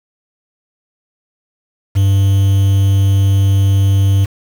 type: tone with quantisation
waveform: triangle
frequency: 98 Hz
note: G2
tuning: in tune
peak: -6 dBFS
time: 1.95-4.26 s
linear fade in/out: 20 ms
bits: 5
effects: none